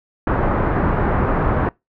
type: low-pass noise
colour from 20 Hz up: pink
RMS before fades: -18 dBFS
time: 0.27-1.69 s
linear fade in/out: 2 ms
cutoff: 1500 Hz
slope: 24 dB/octave
effects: noise-tail reverb RT60 0.2 s tail -24 dB re dry